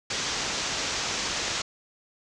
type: low-pass noise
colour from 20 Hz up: white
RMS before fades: -30 dBFS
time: 0.1-1.62 s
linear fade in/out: 5 ms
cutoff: 6900 Hz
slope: 48 dB/octave
effects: none